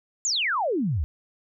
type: exponential sweep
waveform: sine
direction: down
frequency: 7459 to 64.7 Hz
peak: -22 dBFS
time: 0.25-1.04 s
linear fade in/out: 0 ms
effects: none